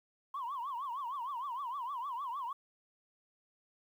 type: tone with vibrato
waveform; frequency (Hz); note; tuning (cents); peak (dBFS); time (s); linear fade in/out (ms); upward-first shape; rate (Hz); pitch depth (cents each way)
sine; 1037; C6; -16; -35; 0.34-2.53; 5; triangle; 6.5; 230
effects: tanh soft clip ceiling -33 dBFS + 11-bit